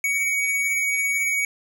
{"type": "tone with tremolo", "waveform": "square", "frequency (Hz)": 2249, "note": "C#7", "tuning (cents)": 24, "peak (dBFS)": -20, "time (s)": [0.04, 1.45], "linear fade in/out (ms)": 2, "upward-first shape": "triangle", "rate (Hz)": 18, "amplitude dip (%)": 25, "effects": []}